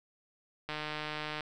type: click train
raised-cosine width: 0.3 ms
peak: -21 dBFS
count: 110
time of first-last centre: 0.69-1.407 s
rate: 152 Hz
effects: none